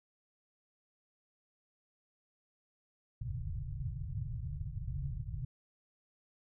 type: low-pass noise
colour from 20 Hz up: white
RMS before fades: -39 dBFS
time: 3.21-5.45 s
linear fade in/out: 5 ms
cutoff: 150 Hz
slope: 96 dB/octave
effects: none